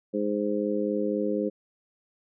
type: harmonic tone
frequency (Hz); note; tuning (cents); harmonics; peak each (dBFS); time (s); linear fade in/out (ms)
103.9; G#2; +1; 2 / 3 / 4 / 5; -30 / -30 / -30 / -30; 0.13-1.5; 20
effects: none